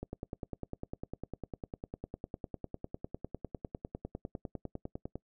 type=click train; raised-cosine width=2 ms; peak=-25 dBFS; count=52; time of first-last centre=0.03-5.156 s; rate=9.95 Hz; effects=noise-tail reverb RT60 0.1 s tail -23 dB re dry